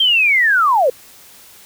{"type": "linear sweep", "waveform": "sine", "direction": "down", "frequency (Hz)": [3200, 469.1], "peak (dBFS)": -10, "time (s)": [0, 0.9], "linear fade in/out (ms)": 5, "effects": ["white hiss -43 dBFS RMS until 1.65 s"]}